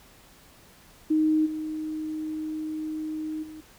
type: tone with level steps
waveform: sine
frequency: 311.1 Hz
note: D#4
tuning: in tune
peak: -19 / -29 / -39 dBFS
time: 1.1-3.61 s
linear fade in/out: 10 ms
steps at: 1.45 / 3.42 s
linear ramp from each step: 20 ms
effects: pink hiss -54 dBFS RMS until 3.78 s